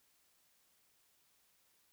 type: silence
effects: white hiss -73 dBFS RMS until 1.92 s

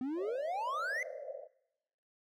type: exponential sweep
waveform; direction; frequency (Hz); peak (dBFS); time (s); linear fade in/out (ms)
triangle; up; 246.9 to 2096; -32; 0.01-1.03; 2
type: band-pass noise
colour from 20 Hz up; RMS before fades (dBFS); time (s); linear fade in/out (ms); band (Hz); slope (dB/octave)
pink; -45; 0.15-1.48; 50; 510 to 650; 96
effects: noise-tail reverb RT60 0.9 s tail -22 dB re dry

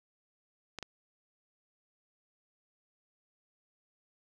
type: clicks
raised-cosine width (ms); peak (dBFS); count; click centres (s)
0.2; -22; 2; 0.787 / 0.827
effects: none

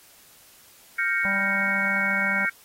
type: chord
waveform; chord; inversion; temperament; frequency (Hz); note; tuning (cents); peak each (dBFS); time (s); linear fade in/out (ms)
sine; G half-diminished seventh; third; equal; 1396.9 / 1568 / 1864.7 / 2217; F6 / G6 / Bb6 / Db7; 0 / 0 / 0 / 0; -29 / -27 / -29 / -25; 0.98-2.5; 10
type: harmonic tone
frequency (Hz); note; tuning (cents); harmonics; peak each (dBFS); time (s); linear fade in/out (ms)
196; G3; 0; 1 / 3 / 4 / 5; -31 / -36 / -37 / -38; 1.25-2.45; 0
effects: white hiss -53 dBFS RMS until 2.64 s + AAC 48 kbps

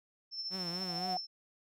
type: tone with tremolo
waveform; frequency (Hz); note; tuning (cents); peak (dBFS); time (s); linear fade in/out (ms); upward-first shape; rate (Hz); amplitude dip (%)
sine; 5340; E8; +22; -35; 0.31-1.27; 50; sine; 14; 50
type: tone with exponential growth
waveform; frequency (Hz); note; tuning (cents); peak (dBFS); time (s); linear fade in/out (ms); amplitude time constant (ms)
sine; 734; F#5; -14; -31; 0.48-1.17; 2; 150
type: tone with vibrato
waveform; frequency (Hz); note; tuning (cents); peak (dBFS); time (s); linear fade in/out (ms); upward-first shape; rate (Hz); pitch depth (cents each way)
sawtooth; 179.1; F3; +44; -36; 0.5-1.18; 50; triangle; 3.9; 120
effects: none

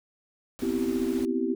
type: noise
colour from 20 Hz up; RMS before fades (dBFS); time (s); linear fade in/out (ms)
pink; -43; 0.59-1.25; 0
type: chord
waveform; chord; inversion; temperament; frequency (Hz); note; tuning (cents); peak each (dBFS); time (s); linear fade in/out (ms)
sine; C major seventh; third; equal with one note detuned; 246.9 / 261.6 / 329.6 / 387.5; B3 / C4 / E4 / G4; 0 / 0 / 0 / -20; -30; 0.62-1.55; 5
effects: none

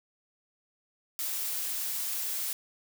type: noise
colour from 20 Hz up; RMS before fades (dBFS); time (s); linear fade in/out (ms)
blue; -33; 1.19-2.53; 0
effects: none

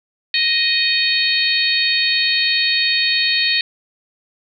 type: harmonic tone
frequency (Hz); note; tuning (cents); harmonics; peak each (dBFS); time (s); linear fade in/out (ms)
623; D#5; +2; 3 / 4 / 5 / 6 / 7; -22 / -20 / -25 / -20 / -19; 0.34-3.61; 2
effects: none

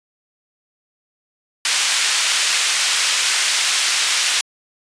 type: band-pass noise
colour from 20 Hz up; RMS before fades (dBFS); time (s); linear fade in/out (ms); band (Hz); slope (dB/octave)
pink; -18; 1.65-4.41; 2; 2100 to 9000; 12
effects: resampled to 22050 Hz

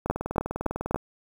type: two click trains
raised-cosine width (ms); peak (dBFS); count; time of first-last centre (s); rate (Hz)
1; -9 / -16; 4 / 19; 0.1-0.945 / 0.06-0.96; 3.55 / 20
effects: 7-bit

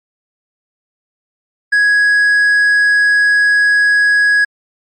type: tone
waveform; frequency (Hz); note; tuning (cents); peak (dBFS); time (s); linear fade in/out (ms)
triangle; 1665; G#6; +4; -6; 1.72-4.45; 10
effects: MP3 48 kbps

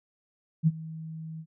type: tone with ADSR envelope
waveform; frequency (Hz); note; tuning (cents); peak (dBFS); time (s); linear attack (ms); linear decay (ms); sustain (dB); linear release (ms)
sine; 160; D#3; +49; -16; 0.63-1.46; 41; 36; -20; 64
effects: none

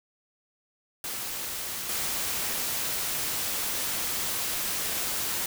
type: noise with level steps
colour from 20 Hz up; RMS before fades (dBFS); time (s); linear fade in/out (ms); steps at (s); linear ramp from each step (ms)
white; -34 / -30; 1.04-5.46; 2; 1.89; 2
effects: none

